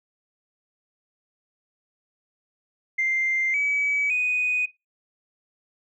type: tone with pitch steps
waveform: sine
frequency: 2093 / 2282 / 2489 Hz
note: C7 / C#7 / D#7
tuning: 0 / +50 / 0 cents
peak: -20 dBFS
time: 2.98-4.66 s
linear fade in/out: 10 ms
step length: 560 ms
effects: noise-tail reverb RT60 0.2 s tail -17 dB re dry + tanh soft clip ceiling -16 dBFS